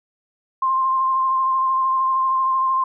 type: tone with vibrato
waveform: sine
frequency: 1053 Hz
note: C6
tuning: 11 cents sharp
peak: -16 dBFS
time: 0.62-2.84 s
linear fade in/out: 5 ms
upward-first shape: sine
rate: 13 Hz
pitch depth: 18 cents each way
effects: none